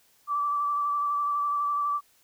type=tone with vibrato; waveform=sine; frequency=1162 Hz; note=D6; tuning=19 cents flat; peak=-24 dBFS; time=0.27-2.01 s; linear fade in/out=50 ms; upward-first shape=square; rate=12 Hz; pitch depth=15 cents each way; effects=white hiss -63 dBFS RMS until 2.23 s